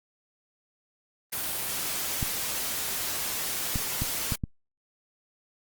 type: noise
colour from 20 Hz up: white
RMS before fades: -31 dBFS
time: 1.32-4.36 s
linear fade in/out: 10 ms
type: clicks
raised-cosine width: 5 ms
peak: -16 dBFS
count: 5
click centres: 2.228 / 3.758 / 4.02 / 4.322 / 4.438 s
effects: Opus 32 kbps